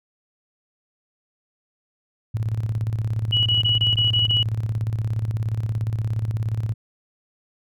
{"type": "tone with tremolo", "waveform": "sine", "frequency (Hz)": 110, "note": "A2", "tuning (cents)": 0, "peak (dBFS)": -19, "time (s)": [2.34, 6.74], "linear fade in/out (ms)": 10, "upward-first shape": "square", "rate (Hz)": 17, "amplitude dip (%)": 60}
{"type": "tone bursts", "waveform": "sine", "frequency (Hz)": 2928, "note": "F#7", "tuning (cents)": -19, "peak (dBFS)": -17, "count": 7, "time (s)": [3.32, 4.432], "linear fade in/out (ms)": 10, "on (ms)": 140, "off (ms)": 22}
{"effects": []}